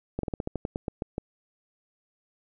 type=slowing click train; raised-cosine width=2 ms; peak=-16 dBFS; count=12; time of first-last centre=0.19-1.181 s; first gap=43 ms; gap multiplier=1.14; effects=none